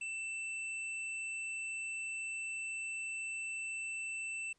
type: tone with hard clipping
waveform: sine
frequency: 2666 Hz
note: E7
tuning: 19 cents sharp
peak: -39 dBFS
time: 0.01-4.53 s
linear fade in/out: 5 ms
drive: 17 dB
effects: pink hiss -75 dBFS RMS until 4.58 s + resampled to 22050 Hz